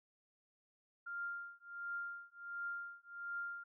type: tone with tremolo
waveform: sine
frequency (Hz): 1396.9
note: F6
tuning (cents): 0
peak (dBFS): -38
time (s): 1.06-3.64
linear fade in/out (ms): 10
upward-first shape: triangle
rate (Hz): 1.4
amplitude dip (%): 100
effects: none